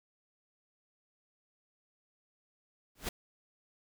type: noise with exponential growth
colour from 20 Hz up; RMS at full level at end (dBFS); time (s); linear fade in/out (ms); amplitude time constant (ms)
pink; -31; 2.95-3.09; 5; 29
effects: none